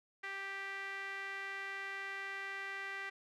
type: tone with band-pass filter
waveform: sawtooth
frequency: 392 Hz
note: G4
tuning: in tune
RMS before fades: -43 dBFS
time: 0.23-3.1 s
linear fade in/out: 10 ms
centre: 1900 Hz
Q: 3.7
effects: none